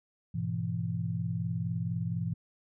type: chord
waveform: sine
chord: E major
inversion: first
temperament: equal with one note detuned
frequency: 103.83 / 123.47 / 167.79 Hz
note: G#2 / B2 / E3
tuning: 0 / 0 / +31 cents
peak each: -35 / -35 / -33 dBFS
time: 0.34-2.34 s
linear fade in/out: 10 ms
effects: none